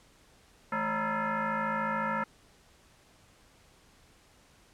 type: tone with frequency modulation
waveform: sine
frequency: 216.9 Hz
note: A3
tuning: 25 cents flat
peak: -28 dBFS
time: 0.72-2.24 s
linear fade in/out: 5 ms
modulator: 380 Hz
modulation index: 4.2
effects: pink hiss -61 dBFS RMS until 4.73 s + low-pass 10000 Hz 12 dB/octave